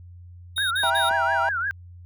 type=tone bursts; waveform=square; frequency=3729 Hz; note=A#7; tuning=in tune; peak=-25 dBFS; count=3; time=0.56-1.096 s; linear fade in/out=10 ms; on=150 ms; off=43 ms
type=tone with vibrato; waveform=sine; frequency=1498 Hz; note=F#6; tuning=21 cents sharp; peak=-23 dBFS; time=0.58-1.71 s; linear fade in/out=0 ms; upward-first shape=triangle; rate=5.7 Hz; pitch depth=210 cents each way
type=chord; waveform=triangle; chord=E diminished; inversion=none; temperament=just; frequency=659.3 / 791.1 / 949.3 Hz; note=E5 / G5 / Bb5; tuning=0 / +16 / +31 cents; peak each=-26 / -24 / -23 dBFS; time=0.83-1.49 s; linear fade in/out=2 ms
type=clicks; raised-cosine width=1 ms; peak=-25 dBFS; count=2; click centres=0.836 / 1.111 s
effects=added 88 Hz sine -41 dBFS peak until 2.05 s